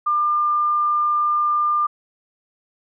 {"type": "tone", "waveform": "sine", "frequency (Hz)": 1199, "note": "D6", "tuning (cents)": 36, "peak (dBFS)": -16, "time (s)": [0.06, 1.87], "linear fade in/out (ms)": 10, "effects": []}